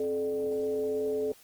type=tone with frequency modulation; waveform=sine; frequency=430.6 Hz; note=A4; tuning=37 cents flat; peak=-27 dBFS; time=0-1.32 s; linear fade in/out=2 ms; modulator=165 Hz; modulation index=0.58; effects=white hiss -57 dBFS RMS until 1.43 s + Opus 24 kbps